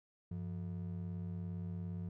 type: ring-modulated tone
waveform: triangle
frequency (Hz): 134.8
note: C#3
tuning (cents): -48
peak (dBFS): -34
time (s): 0.31-2.09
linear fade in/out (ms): 5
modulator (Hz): 38.7
effects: none